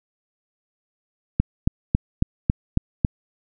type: click train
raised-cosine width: 5 ms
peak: -4 dBFS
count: 7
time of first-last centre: 1.4-3.048 s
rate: 3.64 Hz
effects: none